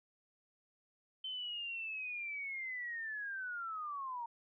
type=linear sweep; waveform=sine; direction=down; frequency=3089 to 919 Hz; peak=-39 dBFS; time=1.24-4.26 s; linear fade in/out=5 ms; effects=none